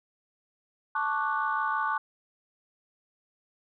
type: chord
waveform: sine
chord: D major seventh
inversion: second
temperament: equal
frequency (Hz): 880 / 1108.7 / 1174.7 / 1480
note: A5 / C#6 / D6 / F#6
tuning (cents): 0 / 0 / 0 / 0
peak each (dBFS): -31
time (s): 0.95-1.98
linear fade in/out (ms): 5
effects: tanh soft clip ceiling -16 dBFS